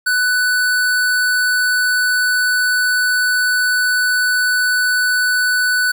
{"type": "tone", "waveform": "square", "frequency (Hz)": 1492, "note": "F#6", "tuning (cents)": 14, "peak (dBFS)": -14, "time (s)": [0.06, 5.92], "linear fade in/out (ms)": 10, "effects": ["8-bit"]}